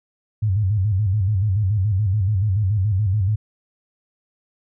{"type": "tone with vibrato", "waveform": "sine", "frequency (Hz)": 100.3, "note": "G2", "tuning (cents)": 40, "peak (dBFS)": -16, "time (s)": [0.42, 3.36], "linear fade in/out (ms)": 10, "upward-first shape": "square", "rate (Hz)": 7, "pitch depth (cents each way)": 120, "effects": []}